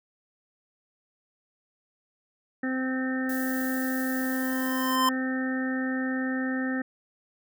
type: harmonic tone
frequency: 259.8 Hz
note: C4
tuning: 12 cents flat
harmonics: 1 / 2 / 3 / 5 / 6 / 7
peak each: -27 / -37 / -42 / -43 / -40 / -34 dBFS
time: 2.63-6.82 s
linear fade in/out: 5 ms
type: noise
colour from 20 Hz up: violet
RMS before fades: -38 dBFS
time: 3.29-4.96 s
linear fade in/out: 5 ms
type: tone with exponential growth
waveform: square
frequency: 1035 Hz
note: C6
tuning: 19 cents flat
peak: -20 dBFS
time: 4.21-5.09 s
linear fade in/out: 2 ms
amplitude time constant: 190 ms
effects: none